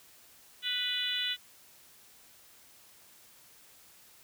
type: harmonic tone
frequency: 493.9 Hz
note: B4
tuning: in tune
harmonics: 3 / 4 / 5 / 6 / 7 / 8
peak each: -41 / -40 / -43 / -34 / -34 / -39 dBFS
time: 0.62-1.37 s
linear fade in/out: 50 ms
effects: white hiss -58 dBFS RMS until 4.23 s